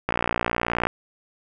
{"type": "click train", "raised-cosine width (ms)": 0.5, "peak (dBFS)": -7, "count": 47, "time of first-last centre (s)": [0.09, 0.87], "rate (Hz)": 59, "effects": []}